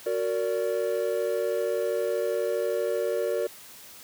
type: chord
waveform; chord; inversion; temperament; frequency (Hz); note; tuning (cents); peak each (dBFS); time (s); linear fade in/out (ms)
triangle; Gb augmented; none; just; 370 / 462.5 / 578.1; Gb4 / Bb4 / D5; 0 / -14 / -27; -29 / -26 / -27; 0.06-3.47; 5
effects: white hiss -47 dBFS RMS until 4.03 s + high-pass 60 Hz 12 dB/octave